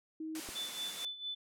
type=tone; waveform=sine; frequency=316.4 Hz; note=D#4; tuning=29 cents sharp; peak=-38 dBFS; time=0.2-0.4 s; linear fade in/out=5 ms
type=high-pass noise; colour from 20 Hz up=white; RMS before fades=-43 dBFS; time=0.35-1.05 s; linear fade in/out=2 ms; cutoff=160 Hz; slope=24 dB/octave
type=clicks; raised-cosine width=2 ms; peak=-35 dBFS; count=2; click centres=0.488 / 0.491 s
type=tone with tremolo; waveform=sine; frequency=3500 Hz; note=A7; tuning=10 cents flat; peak=-36 dBFS; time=0.55-1.35 s; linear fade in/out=10 ms; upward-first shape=sine; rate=4.4 Hz; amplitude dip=75%
effects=low-pass 11000 Hz 12 dB/octave